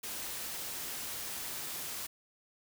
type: noise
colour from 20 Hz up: white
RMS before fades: -40 dBFS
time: 0.03-2.07 s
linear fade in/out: 10 ms
effects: none